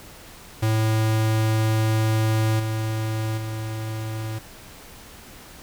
square tone with level steps, 110 Hz, A2, in tune, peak -19 / -24 / -28 dBFS, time 0.62-4.39 s, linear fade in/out 10 ms, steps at 2.59 / 3.37 s, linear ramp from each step 10 ms, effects pink hiss -44 dBFS RMS until 5.62 s

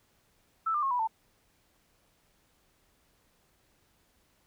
sine tone with pitch steps, 1318.5 / 1195.2 / 1083.4 / 982.1 / 890.2 Hz, E6 / D6 / C#6 / B5 / A5, 0 / +30 / -40 / -10 / +20 cents, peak -26 dBFS, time 0.66-1.075 s, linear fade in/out 10 ms, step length 83 ms, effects pink hiss -69 dBFS RMS until 4.46 s

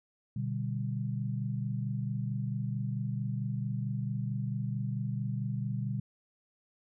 sine chord, G major, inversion first, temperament just, 122.5 / 147 / 196 Hz, B2 / D3 / G3, -14 / +2 / 0 cents, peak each -33 / -37 / -37 dBFS, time 0.36-6 s, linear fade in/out 5 ms, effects none

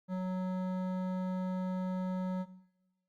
triangle tone with hard clipping, 185 Hz, F#3, in tune, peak -34 dBFS, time 0.08-2.46 s, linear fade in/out 50 ms, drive 17 dB, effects noise-tail reverb RT60 1.0 s tail -17 dB re dry + Opus 48 kbps

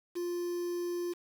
triangle tone with quantisation, 350 Hz, F4, 4 cents sharp, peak -30 dBFS, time 0.15-1.14 s, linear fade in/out 20 ms, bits 8, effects none

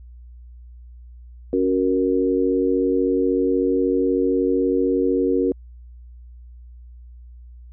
sine chord, F# major, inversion second, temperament equal, 277.2 / 370 / 466.2 Hz, C#4 / F#4 / A#4, 0 / 0 / 0 cents, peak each -21 dBFS, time 1.53-5.52 s, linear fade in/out 2 ms, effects added 60 Hz sine -39 dBFS peak until 7.72 s

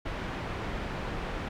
pink low-pass noise, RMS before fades -35 dBFS, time 0.05-1.49 s, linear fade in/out 10 ms, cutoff 2300 Hz, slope 12 dB/octave, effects none

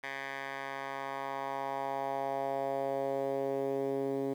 10% pulse tone with band-pass filter sweep, 136.7 Hz, C#3, 24 cents flat, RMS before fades -35 dBFS, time 0.03-4.34 s, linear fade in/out 10 ms, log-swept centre 1800 to 340 Hz, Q 2.2, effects 10-bit

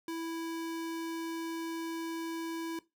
square tone, 329.6 Hz, E4, in tune, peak -36 dBFS, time 0.08-2.79 s, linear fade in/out 2 ms, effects noise-tail reverb RT60 0.2 s tail -17 dB re dry

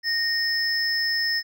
triangle tone pair together, 1849 / 5215 Hz, A#6 / E8, -15 / -19 cents, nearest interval octave + tritone, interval 1796 cents, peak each -23 dBFS, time 0.03-1.43 s, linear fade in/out 50 ms, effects none

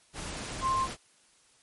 sine tone in noise, 1054 Hz, C6, 12 cents sharp, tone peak -25 dBFS, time 0.61-0.88 s, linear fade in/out 50 ms, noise pink, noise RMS -38 dBFS, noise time 0.13-0.97 s, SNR +10 dB, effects white hiss -63 dBFS RMS until 1.62 s + MP3 48 kbps

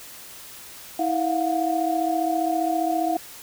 sine tone cluster, 322.4 / 691 / 726 Hz, E4 / F5 / F#5, -38 / -19 / -33 cents, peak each -25 dBFS, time 0.99-3.17 s, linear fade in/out 5 ms, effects white hiss -42 dBFS RMS until 3.42 s

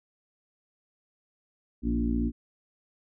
harmonic tone with a mistuned harmonic, 58.27 Hz, A#1, in tune, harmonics 1 / 2 / 3 / 4 / 5 / 6, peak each -29 / -39 / -38 / -28 / -31 / -39 dBFS, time 1.82-2.32 s, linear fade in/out 50 ms, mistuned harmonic 5, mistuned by -20 cents, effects none

